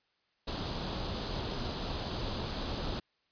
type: noise with comb filter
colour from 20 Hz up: pink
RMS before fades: -36 dBFS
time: 0.47-3 s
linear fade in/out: 10 ms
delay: 0.24 ms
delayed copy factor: +0.55
effects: white hiss -75 dBFS RMS until 3.31 s + resampled to 11025 Hz